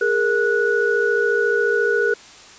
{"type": "tone cluster", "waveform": "sine", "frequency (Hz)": [411.3, 465.5, 1469], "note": ["G#4", "A#4", "F#6"], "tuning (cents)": [-17, -2, -13], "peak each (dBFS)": -20, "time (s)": [0.01, 2.14], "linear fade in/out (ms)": 5, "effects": ["white hiss -43 dBFS RMS until 2.58 s", "resampled to 16000 Hz"]}